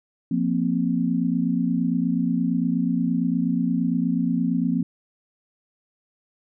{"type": "chord", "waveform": "sine", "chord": "F suspended fourth", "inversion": "none", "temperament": "equal", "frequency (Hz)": [174.61, 233.1, 261.6], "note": ["F3", "Bb3", "C4"], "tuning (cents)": [0, 0, 0], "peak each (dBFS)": -24, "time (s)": [0.31, 4.83], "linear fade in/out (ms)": 5, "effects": []}